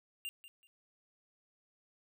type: tone with echo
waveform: square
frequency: 2794 Hz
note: F7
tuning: in tune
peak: -39 dBFS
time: 0.25-0.29 s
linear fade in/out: 0 ms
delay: 190 ms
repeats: 2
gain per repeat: -13 dB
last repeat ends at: 0.67 s
effects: none